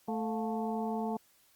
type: harmonic tone with a mistuned harmonic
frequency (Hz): 220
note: A3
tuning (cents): 0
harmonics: 1 / 2 / 3 / 4 / 5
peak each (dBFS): -34 / -38 / -39 / -39 / -51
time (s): 0.08-1.17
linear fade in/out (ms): 5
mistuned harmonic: 3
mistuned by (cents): +110
effects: white hiss -66 dBFS RMS until 1.55 s + Opus 48 kbps